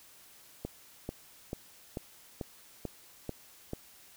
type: click train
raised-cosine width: 2 ms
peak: -22 dBFS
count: 8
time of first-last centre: 0.65-3.734 s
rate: 2.27 Hz
effects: white hiss -57 dBFS RMS until 4.16 s